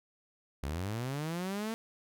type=linear sweep; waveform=sawtooth; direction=up; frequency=64.4 to 228.7 Hz; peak=-30 dBFS; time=0.63-1.74 s; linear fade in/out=0 ms; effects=none